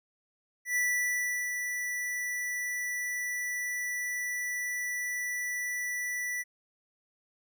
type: tone with ADSR envelope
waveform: square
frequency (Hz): 1967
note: B6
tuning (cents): -7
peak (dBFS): -26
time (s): 0.65-6.44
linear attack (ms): 110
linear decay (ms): 740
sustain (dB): -6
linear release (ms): 32
effects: none